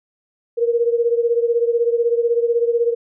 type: beating tone pair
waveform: sine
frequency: 466.2 / 482.2 Hz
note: A#4 / B4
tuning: 0 / -41 cents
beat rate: 16 Hz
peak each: -16 / -20 dBFS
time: 0.57-2.95 s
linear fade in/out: 20 ms
effects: none